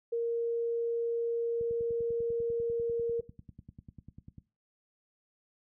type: tone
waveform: sine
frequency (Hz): 466.2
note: A#4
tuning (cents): 0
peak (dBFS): -28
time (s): 0.12-3.21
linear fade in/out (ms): 10
type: click train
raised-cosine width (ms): 5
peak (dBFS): -34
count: 29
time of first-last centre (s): 1.61-4.382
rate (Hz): 10.1
effects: noise-tail reverb RT60 0.3 s tail -19 dB re dry + high-pass 60 Hz 12 dB/octave